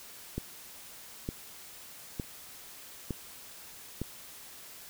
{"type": "click train", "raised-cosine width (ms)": 3, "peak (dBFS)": -20, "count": 5, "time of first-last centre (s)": [0.38, 4.016], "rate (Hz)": 1.1, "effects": ["white hiss -49 dBFS RMS until 4.89 s"]}